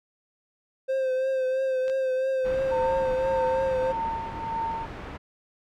triangle tone with vibrato, 523.3 Hz, C5, in tune, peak -21 dBFS, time 0.88-3.93 s, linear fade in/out 20 ms, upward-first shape triangle, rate 3 Hz, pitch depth 37 cents each way
clicks, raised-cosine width 0.2 ms, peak -25 dBFS, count 2, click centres 1.881 / 1.898 s
pink low-pass noise, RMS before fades -38 dBFS, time 2.44-5.18 s, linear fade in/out 20 ms, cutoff 1900 Hz, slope 12 dB/octave
sine tone with tremolo, 908 Hz, A#5, 46 cents flat, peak -25 dBFS, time 2.71-4.86 s, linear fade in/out 10 ms, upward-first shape triangle, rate 1.7 Hz, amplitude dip 75%
effects none

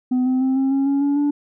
sine tone with pitch steps, 252.5 / 257.5 / 262.6 / 267.8 / 273.1 / 278.6 / 284.1 / 289.7 Hz, B3 / C4 / C4 / C4 / C#4 / C#4 / C#4 / D4, +39 / -28 / +6 / +40 / -26 / +9 / +43 / -24 cents, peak -13 dBFS, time 0.11-1.31 s, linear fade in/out 10 ms, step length 150 ms, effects tanh soft clip ceiling -15 dBFS

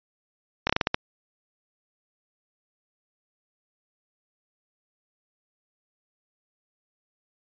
slowing click train, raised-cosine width 0.3 ms, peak -5 dBFS, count 7, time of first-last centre 0.67-0.945 s, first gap 25 ms, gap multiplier 1.24, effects resampled to 11025 Hz

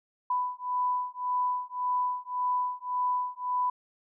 sine beating tone pair, 994 / 995.8 Hz, B5 / B5, +11 / +14 cents, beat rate 1.8 Hz, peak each -30 dBFS, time 0.3-3.7 s, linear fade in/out 5 ms, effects none

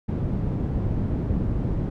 white low-pass noise, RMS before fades -25 dBFS, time 0.08-1.9 s, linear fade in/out 10 ms, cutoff 170 Hz, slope 12 dB/octave, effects none

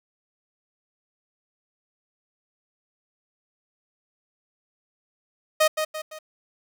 sawtooth tone with echo, 622.3 Hz, D#5, in tune, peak -12 dBFS, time 5.6-5.68 s, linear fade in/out 10 ms, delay 170 ms, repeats 3, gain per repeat -7 dB, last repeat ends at 6.19 s, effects 9-bit

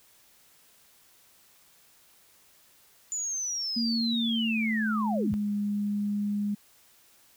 sine linear sweep, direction down, 7040 to 57.5 Hz, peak -29 dBFS, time 3.12-5.34 s, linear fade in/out 0 ms
sine tone with pitch glide, 230.6 to 205.4 Hz, A#3 to G#3, -19 to -19 cents, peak -26 dBFS, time 3.76-6.55 s, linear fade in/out 10 ms, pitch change -200 cents, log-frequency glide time 4.2-5.52 s
effects white hiss -60 dBFS RMS until 7.36 s

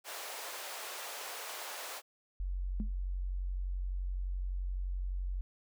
pink high-pass noise, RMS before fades -43 dBFS, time 0.04-2.02 s, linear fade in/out 50 ms, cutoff 510 Hz, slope 24 dB/octave
sine tone, 45.85 Hz, F#1, 15 cents flat, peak -33 dBFS, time 2.4-5.41 s, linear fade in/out 0 ms
sine tone with exponential decay, 210.8 Hz, G#3, 26 cents sharp, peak -31 dBFS, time 2.8-2.92 s, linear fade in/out 0 ms, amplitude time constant 24 ms
effects none

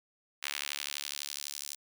sawtooth tone with high-pass filter sweep, 72 Hz, D2, 34 cents flat, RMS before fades -39 dBFS, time 0.42-1.76 s, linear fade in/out 20 ms, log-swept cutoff 2200 to 6000 Hz, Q 1.1, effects none

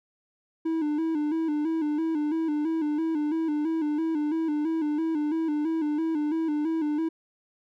triangle tone with vibrato, 311.1 Hz, D#4, in tune, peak -22 dBFS, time 0.65-7.09 s, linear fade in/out 10 ms, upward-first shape square, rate 3 Hz, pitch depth 74 cents each way, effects none

